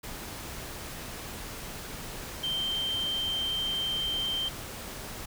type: tone in noise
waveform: sine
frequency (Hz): 3136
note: G7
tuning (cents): 0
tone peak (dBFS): -28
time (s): 2.43-4.49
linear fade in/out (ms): 10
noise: pink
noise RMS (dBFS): -40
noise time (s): 0.03-5.26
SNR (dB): +9
effects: none